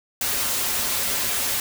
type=noise with comb filter; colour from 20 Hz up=white; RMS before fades=-24 dBFS; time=0.21-1.6 s; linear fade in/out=2 ms; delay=6.2 ms; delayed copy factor=-0.95; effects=none